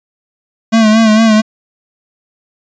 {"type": "tone with vibrato", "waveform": "square", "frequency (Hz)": 220, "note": "A3", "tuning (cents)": 0, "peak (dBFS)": -6, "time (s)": [0.72, 1.42], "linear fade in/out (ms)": 20, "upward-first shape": "sine", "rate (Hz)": 4.4, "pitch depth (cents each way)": 53, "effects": ["resampled to 16000 Hz"]}